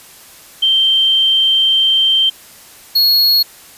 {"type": "tone pair in turn", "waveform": ["sine", "square"], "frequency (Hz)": [3136, 4325], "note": ["G7", "C#8"], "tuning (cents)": [0, -43], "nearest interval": "tritone", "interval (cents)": 557, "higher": "second", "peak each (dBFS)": -9, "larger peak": "neither", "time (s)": [[0.62, 2.3], [2.95, 3.43]], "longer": "first", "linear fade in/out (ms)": 10, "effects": ["white hiss -40 dBFS RMS until 3.77 s", "resampled to 32000 Hz"]}